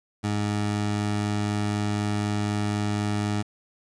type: tone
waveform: 20% pulse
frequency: 104 Hz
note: G#2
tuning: 3 cents sharp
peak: -19 dBFS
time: 0.23-3.43 s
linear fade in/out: 20 ms
effects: resampled to 22050 Hz + 8-bit